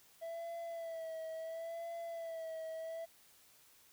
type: tone with vibrato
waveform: triangle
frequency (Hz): 659.3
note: E5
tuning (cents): 0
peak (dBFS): -39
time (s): 0.21-3.06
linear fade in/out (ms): 20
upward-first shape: sine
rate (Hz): 0.72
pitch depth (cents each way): 43
effects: white hiss -65 dBFS RMS until 3.92 s